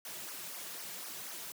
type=noise with flanger; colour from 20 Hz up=white; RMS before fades=-44 dBFS; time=0.05-1.52 s; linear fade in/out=2 ms; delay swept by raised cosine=0.25 to 3.95 ms; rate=4 Hz; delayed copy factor=-0.95; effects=high-pass 150 Hz 12 dB/octave